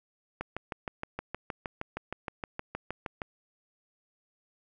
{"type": "click train", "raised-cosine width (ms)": 0.5, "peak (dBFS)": -19, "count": 19, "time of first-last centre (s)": [0.41, 3.218], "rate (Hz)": 6.41, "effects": []}